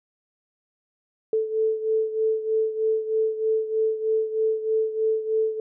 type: beating tone pair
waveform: sine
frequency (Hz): 438.8 / 442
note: A4 / A4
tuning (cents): -5 / +8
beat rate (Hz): 3.2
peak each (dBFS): -22 / -27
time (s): 1.33-5.6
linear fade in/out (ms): 2
effects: none